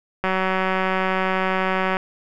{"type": "click train", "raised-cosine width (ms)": 0.5, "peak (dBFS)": -7, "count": 326, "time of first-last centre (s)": [0.24, 1.969], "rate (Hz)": 188, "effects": []}